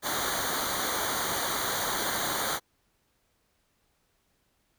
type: noise with comb filter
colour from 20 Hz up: pink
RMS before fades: -30 dBFS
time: 0.02-2.6 s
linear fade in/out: 50 ms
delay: 0.38 ms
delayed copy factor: -0.9
effects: pink hiss -72 dBFS RMS until 4.78 s